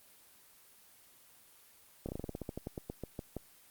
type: slowing click train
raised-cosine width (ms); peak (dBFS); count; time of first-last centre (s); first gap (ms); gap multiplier
2; -25; 17; 2.06-3.367; 28; 1.13
effects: white hiss -61 dBFS RMS until 3.7 s + Opus 24 kbps